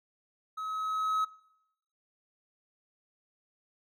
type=tone with level ramp; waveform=triangle; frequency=1280 Hz; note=D#6; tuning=49 cents sharp; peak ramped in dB=-33 to -24 dBFS; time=0.57-1.25 s; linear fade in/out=10 ms; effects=noise-tail reverb RT60 0.8 s tail -21 dB re dry